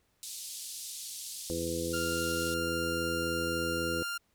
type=band-pass noise; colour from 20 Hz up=white; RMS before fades=-42 dBFS; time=0.23-2.54 s; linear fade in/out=0 ms; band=3600 to 11000 Hz; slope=24 dB/octave
type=harmonic tone; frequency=83.7 Hz; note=E2; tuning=27 cents sharp; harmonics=1 / 2 / 3 / 4 / 5 / 6; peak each=-41 / -41 / -42 / -36 / -42 / -36 dBFS; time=1.5-4.03 s; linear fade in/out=0 ms
type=tone; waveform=sawtooth; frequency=1396.9 Hz; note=F6; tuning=in tune; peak=-30 dBFS; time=1.93-4.18 s; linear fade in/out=10 ms
effects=pink hiss -73 dBFS RMS until 4.34 s